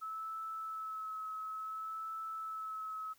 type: tone with vibrato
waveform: sine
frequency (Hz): 1300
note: E6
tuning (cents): -24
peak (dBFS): -39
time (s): 0.01-3.14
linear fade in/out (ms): 20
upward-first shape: sine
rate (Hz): 0.57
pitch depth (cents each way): 18
effects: white hiss -68 dBFS RMS until 3.18 s